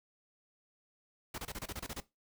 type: noise bursts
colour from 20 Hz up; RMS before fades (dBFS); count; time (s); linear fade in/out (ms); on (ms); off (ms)
pink; -41; 10; 1.34-2.003; 5; 42; 27
effects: noise-tail reverb RT60 0.2 s tail -17 dB re dry